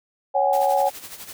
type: chord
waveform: sine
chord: C# suspended fourth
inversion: none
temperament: equal with one note detuned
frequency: 554.4 / 755.1 / 830.6 Hz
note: C#5 / F#5 / G#5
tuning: 0 / +35 / 0 cents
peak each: -21 dBFS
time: 0.34-0.9 s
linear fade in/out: 20 ms
type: noise with tremolo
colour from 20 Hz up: white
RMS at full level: -36 dBFS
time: 0.53-1.33 s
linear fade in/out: 0 ms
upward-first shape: sine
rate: 12 Hz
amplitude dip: 65%
effects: none